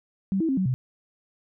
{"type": "tone with pitch steps", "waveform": "sine", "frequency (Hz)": [193, 324.9, 266.9, 187.8, 127.8], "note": ["G3", "E4", "C4", "F#3", "C3"], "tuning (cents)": [-27, -25, 35, 26, -40], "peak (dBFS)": -21, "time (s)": [0.32, 0.74], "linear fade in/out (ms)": 0, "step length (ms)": 84, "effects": []}